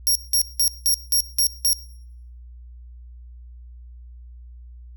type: tone bursts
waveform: 15% pulse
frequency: 5588 Hz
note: F8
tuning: in tune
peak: -10 dBFS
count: 7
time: 0.07-1.731 s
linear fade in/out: 0 ms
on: 83 ms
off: 180 ms
effects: noise-tail reverb RT60 0.7 s tail -20 dB re dry + added 60 Hz sine -39 dBFS peak until 4.96 s